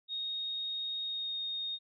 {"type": "tone with pitch glide", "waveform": "sine", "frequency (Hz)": [3729, 3705], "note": ["A#7", "A#7"], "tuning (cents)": [0, -11], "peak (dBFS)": -34, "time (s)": [0.08, 1.79], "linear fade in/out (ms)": 50, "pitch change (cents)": -11, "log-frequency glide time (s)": [1.03, 1.38], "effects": []}